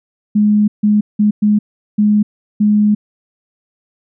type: tone bursts at uneven times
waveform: sine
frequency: 209.4 Hz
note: G#3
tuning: 15 cents sharp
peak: -8 dBFS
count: 6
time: 0.35-0.68 / 0.83-1.01 / 1.19-1.31 / 1.42-1.59 / 1.98-2.23 / 2.6-2.95 s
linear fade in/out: 10 ms
effects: none